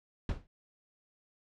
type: noise with exponential decay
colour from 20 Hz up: brown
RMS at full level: -28 dBFS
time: 0.29-0.47 s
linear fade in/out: 2 ms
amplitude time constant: 38 ms
effects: low-pass 5000 Hz 12 dB/octave